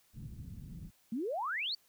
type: low-pass noise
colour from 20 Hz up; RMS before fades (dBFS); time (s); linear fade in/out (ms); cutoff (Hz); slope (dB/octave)
white; -46; 0.13-0.91; 50; 180; 24
type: exponential sweep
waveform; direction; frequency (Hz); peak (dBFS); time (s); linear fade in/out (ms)
sine; up; 210 to 4718; -33; 1.12-1.75; 5
effects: white hiss -69 dBFS RMS until 1.88 s